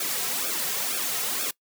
white noise with flanger, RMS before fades -28 dBFS, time 0-1.51 s, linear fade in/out 5 ms, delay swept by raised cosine 0.99 to 3.49 ms, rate 2.1 Hz, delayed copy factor -0.8, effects noise-tail reverb RT60 0.1 s tail -22 dB re dry + high-pass 200 Hz 12 dB/octave

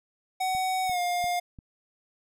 square tone with pitch glide, 750 to 707.9 Hz, F#5 to F5, +23 to +23 cents, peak -26 dBFS, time 0.4-1.4 s, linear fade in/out 10 ms, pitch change -100 cents, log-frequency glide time 0.86-0.99 s
click train, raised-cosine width 5 ms, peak -32 dBFS, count 4, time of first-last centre 0.55-1.588 s, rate 2.89 Hz
effects none

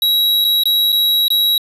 square tone with dropouts, 3866 Hz, B7, 38 cents flat, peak -12 dBFS, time 0.02-1.58 s, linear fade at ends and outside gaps 2 ms, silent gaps 0.444-0.448 / 0.636-0.655 / 0.921-0.926 / 1.282-1.303 s, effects resampled to 32000 Hz + 8-bit

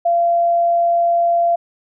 sine tone, 686 Hz, F5, 31 cents flat, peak -12 dBFS, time 0.05-1.56 s, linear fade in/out 10 ms, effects none

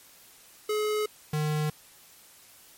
square tone pair in turn, 424.8 / 152.11 Hz, G#4 / D#3, +39 / -39 cents, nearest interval octave + tritone, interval 1778 cents, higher first, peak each -26 dBFS, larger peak neither, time 0.69-1.06 / 1.33-1.7 s, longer neither, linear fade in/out 5 ms, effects white hiss -54 dBFS RMS until 2.77 s + MP3 64 kbps

